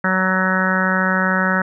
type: harmonic tone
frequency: 187.2 Hz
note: F#3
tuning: 20 cents sharp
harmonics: 1 / 2 / 3 / 4 / 5 / 6 / 7 / 8 / 9 / 10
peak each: -20 / -32 / -25 / -32 / -26 / -32 / -23 / -21 / -24 / -25 dBFS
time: 0.04-1.62 s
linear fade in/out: 5 ms
effects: none